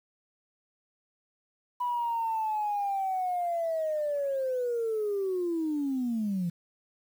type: linear sweep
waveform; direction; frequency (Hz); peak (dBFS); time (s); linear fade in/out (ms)
sine; down; 986 to 167; -26; 1.8-6.5; 10
effects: tanh soft clip ceiling -23 dBFS + 9-bit